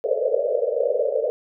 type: band-pass noise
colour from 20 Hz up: white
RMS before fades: -22 dBFS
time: 0.04-1.3 s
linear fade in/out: 0 ms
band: 440 to 610 Hz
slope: 96 dB/octave
effects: none